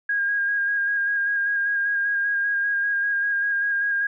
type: tone with vibrato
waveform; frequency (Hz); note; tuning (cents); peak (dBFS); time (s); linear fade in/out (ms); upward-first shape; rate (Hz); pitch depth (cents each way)
sine; 1627; G#6; -36; -20; 0.09-4.07; 5; square; 5.1; 18
effects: none